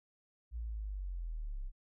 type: linear sweep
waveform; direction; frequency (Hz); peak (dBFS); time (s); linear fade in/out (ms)
sine; down; 59.3 to 30.87; -37; 0.51-1.72; 50
effects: none